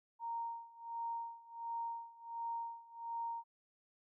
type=tone with tremolo; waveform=sine; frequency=928 Hz; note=A#5; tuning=8 cents flat; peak=-37 dBFS; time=0.19-3.44 s; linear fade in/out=50 ms; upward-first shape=sine; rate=1.4 Hz; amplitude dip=90%; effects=none